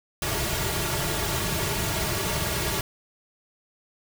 pink noise with comb filter, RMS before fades -27 dBFS, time 0.22-2.81 s, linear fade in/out 2 ms, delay 3.9 ms, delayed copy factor -0.85, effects none

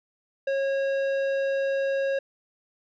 sine tone with tanh clipping, 546 Hz, C#5, 26 cents flat, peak -25 dBFS, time 0.47-2.19 s, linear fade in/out 5 ms, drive 12 dB, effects none

